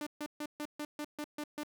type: tone bursts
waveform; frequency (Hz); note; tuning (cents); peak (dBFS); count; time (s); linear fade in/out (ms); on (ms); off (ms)
sawtooth; 297.5; D4; +22; -33; 9; 0.01-1.634; 2; 56; 140
effects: none